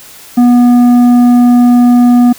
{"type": "tone with tanh clipping", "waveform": "sine", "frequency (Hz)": 243.4, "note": "B3", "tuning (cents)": -25, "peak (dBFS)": -4, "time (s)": [0.37, 2.33], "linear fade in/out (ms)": 10, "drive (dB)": 8, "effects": ["white hiss -34 dBFS RMS until 2.38 s"]}